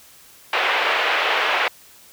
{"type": "band-pass noise", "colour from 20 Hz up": "white", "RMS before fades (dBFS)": -20, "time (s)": [0.53, 1.68], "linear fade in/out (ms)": 2, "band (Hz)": [460, 2800], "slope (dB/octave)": 24, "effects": ["white hiss -48 dBFS RMS until 2.12 s"]}